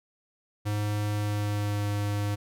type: tone with pitch glide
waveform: square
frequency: 104.4 to 102.78 Hz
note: G#2 to G#2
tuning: +10 to -18 cents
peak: -27 dBFS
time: 0.65-2.36 s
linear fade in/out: 20 ms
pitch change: -28 cents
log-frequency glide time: 1.13-1.89 s
effects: none